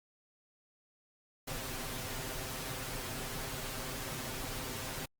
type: noise with comb filter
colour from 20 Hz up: pink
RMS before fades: -40 dBFS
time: 1.47-5.06 s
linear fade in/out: 10 ms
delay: 7.7 ms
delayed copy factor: +0.7
effects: Opus 48 kbps